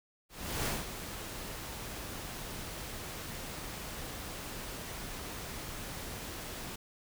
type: noise with ADSR envelope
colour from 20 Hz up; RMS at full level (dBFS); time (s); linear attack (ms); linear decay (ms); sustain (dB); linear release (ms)
pink; -33; 0.29-6.76; 370; 190; -9; 6
effects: none